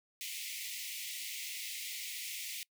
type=high-pass noise; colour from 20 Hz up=pink; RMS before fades=-42 dBFS; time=0.21-2.63 s; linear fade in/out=0 ms; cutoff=2000 Hz; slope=96 dB/octave; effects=noise-tail reverb RT60 0.1 s tail -24 dB re dry